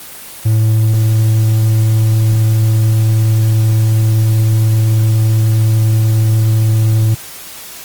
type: tone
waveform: triangle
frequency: 110 Hz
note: A2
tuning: in tune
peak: -6 dBFS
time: 0.45-7.15 s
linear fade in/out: 10 ms
effects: white hiss -31 dBFS RMS until 7.84 s + Opus 24 kbps